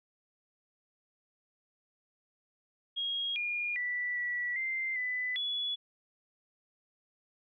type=tone with pitch steps; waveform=sine; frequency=3276 / 2424 / 1966 / 1950 / 2086 / 1999 / 3404 Hz; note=G#7 / D#7 / B6 / B6 / C7 / B6 / G#7; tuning=-24 / -46 / -8 / -23 / -6 / +20 / +42 cents; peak=-31 dBFS; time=2.96-5.76 s; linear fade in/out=20 ms; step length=400 ms; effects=none